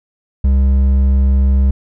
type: tone with hard clipping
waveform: triangle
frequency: 67 Hz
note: C2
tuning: 42 cents sharp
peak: -10 dBFS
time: 0.44-1.71 s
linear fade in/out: 5 ms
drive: 9 dB
effects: none